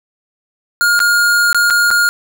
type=tone with dropouts; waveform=square; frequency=1421 Hz; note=F6; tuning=30 cents sharp; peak=-10 dBFS; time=0.81-2.09 s; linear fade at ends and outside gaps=0 ms; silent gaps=0.992-1.002 / 1.529-1.546 / 1.701-1.706 / 1.905-1.912 s; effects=7-bit